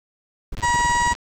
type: noise bursts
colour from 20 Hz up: brown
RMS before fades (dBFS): -27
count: 12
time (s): 0.52-1.135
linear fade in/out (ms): 5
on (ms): 32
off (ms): 21
type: click train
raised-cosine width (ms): 0.2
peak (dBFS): -20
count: 62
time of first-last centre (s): 0.57-1.151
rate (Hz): 105
type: harmonic tone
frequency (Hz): 960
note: B5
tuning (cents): -49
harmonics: 1 / 2 / 3 / 4 / 5 / 6 / 7 / 8 / 9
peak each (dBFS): -18 / -23 / -36 / -38 / -38 / -37 / -34 / -33 / -42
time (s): 0.62-1.14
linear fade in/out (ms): 20
effects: none